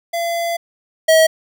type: tone pair in turn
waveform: square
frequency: 680 / 640.5 Hz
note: F5 / E5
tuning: -46 / -50 cents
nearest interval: minor second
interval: 104 cents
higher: first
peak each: -19 / -9 dBFS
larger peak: second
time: 0.13-0.57 / 1.08-1.27 s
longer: first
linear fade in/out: 10 ms
effects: none